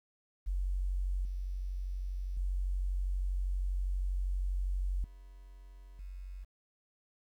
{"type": "tone with level steps", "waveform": "sine", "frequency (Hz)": 46.25, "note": "F#1", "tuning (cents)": 0, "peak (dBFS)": [-30, -34, -30, -49, -41], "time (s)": [0.46, 6.45], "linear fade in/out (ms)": 20, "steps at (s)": [1.25, 2.37, 5.04, 5.99], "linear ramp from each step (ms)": 2, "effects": ["11-bit"]}